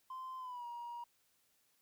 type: tone with pitch glide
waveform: triangle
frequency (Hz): 1037 to 950.9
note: C6 to A#5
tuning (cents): -16 to +34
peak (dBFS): -40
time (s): 0.1-1.04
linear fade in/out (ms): 5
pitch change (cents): -150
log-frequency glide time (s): 0.38-0.66
effects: tanh soft clip ceiling -39 dBFS + white hiss -75 dBFS RMS until 1.81 s